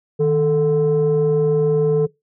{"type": "tone pair together", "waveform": "sine", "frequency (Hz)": [155.56, 440], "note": ["D#3", "A4"], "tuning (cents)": [0, 0], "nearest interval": "octave + tritone", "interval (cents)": 1800, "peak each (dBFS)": [-17, -13], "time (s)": [0.19, 2.07], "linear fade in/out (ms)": 20, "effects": ["noise-tail reverb RT60 0.2 s tail -22 dB re dry", "tanh soft clip ceiling -10 dBFS"]}